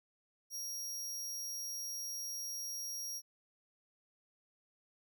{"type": "tone", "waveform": "sawtooth", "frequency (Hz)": 5640, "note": "F8", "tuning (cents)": 16, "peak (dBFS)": -37, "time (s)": [0.5, 3.22], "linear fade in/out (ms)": 50, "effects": []}